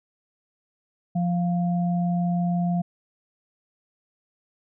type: tone pair together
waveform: sine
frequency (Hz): 174.75 / 699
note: F3 / F5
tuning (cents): +1 / +1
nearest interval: 2 octaves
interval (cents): 2400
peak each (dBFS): -21 / -31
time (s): 1.15-2.82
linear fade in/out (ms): 10
effects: none